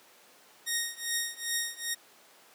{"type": "tone with tremolo", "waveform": "10% pulse", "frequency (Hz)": 1864.7, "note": "A#6", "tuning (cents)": 0, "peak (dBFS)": -18, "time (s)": [0.66, 1.95], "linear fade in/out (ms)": 20, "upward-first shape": "triangle", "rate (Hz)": 2.5, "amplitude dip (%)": 95, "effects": ["pink hiss -57 dBFS RMS until 2.54 s", "high-pass 400 Hz 12 dB/octave"]}